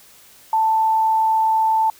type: tone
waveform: sine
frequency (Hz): 884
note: A5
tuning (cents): +8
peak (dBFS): -14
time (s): 0.53-1.9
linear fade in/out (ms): 2
effects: white hiss -48 dBFS RMS until 1.99 s